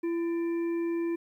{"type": "harmonic tone with a mistuned harmonic", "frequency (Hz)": 337.3, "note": "E4", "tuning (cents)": 40, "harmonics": [1, 3, 5, 7], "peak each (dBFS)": [-27, -47, -50, -49], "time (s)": [0.03, 1.16], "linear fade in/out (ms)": 10, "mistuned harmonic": 5, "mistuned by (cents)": 85, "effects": ["11-bit"]}